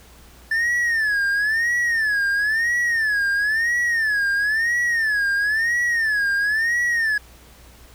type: tone with vibrato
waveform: triangle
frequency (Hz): 1760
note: A6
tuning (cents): 0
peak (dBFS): -16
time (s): 0.51-7.18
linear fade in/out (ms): 5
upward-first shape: sine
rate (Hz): 0.99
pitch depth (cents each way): 160
effects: added 60 Hz sine -48 dBFS peak until 7.94 s + pink hiss -49 dBFS RMS until 7.94 s